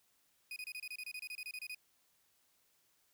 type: tone bursts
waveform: 35% pulse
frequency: 2489 Hz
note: D#7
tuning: in tune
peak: -40 dBFS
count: 16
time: 0.51-1.747 s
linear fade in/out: 2 ms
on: 52 ms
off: 27 ms
effects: white hiss -74 dBFS RMS until 3.13 s

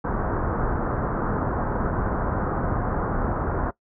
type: low-pass noise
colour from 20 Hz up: pink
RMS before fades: -25 dBFS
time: 0.04-3.71 s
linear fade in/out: 10 ms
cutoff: 1500 Hz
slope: 48 dB/octave
effects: noise-tail reverb RT60 0.1 s tail -19 dB re dry

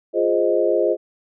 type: chord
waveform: sine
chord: F minor seventh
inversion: none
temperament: equal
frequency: 349.2 / 415.3 / 523.3 / 622.3 Hz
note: F4 / Ab4 / C5 / Eb5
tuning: 0 / 0 / 0 / 0 cents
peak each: -21 dBFS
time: 0.13-0.97 s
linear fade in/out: 50 ms
effects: none

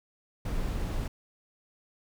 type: noise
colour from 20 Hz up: brown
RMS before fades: -31 dBFS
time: 0.45-1.08 s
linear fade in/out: 5 ms
effects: none

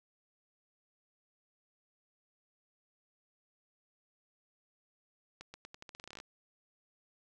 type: accelerating click train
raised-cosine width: 0.2 ms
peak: -30 dBFS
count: 16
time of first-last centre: 5.41-6.201 s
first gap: 130 ms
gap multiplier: 0.85
effects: none

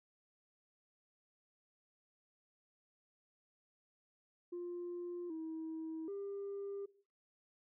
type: tone with pitch steps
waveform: sine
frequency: 350.9 / 320.8 / 398.9 Hz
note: F4 / E4 / G4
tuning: +8 / -47 / +30 cents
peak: -39 dBFS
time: 4.52-6.86 s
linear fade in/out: 10 ms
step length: 780 ms
effects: noise-tail reverb RT60 0.5 s tail -20 dB re dry + tanh soft clip ceiling -38 dBFS

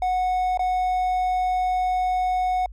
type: tone with dropouts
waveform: triangle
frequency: 735 Hz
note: F#5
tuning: 12 cents flat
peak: -18 dBFS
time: 0.02-2.66 s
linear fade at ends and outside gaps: 2 ms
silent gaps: 0.574-0.593 s
effects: added 50 Hz sine -37 dBFS peak until 2.72 s

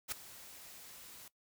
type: noise with ADSR envelope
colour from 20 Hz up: white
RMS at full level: -36 dBFS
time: 0.08-1.28 s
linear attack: 40 ms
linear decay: 5 ms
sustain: -17 dB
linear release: 3 ms
effects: noise-tail reverb RT60 0.1 s tail -18 dB re dry

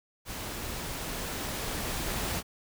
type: noise with level ramp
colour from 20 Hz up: pink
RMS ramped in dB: -38 to -32 dBFS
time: 0.25-2.43 s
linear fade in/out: 50 ms
effects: none

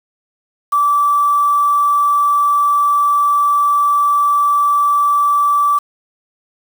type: tone with quantisation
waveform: sine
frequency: 1160 Hz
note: D6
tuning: 22 cents flat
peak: -10 dBFS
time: 0.72-5.79 s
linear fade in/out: 10 ms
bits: 5
effects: none

